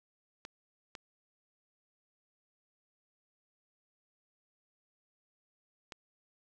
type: clicks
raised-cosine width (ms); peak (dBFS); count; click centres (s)
0.2; -26; 3; 0.451 / 0.952 / 5.922
effects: none